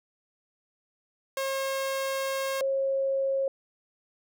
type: tone pair in turn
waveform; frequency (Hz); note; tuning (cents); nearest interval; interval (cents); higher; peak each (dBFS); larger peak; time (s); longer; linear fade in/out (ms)
sawtooth / sine; 539 / 541.4; C#5 / C#5; -49 / -41; unison; 8; second; -24; neither; 1.37-2.61 / 2.61-3.48; first; 2
effects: none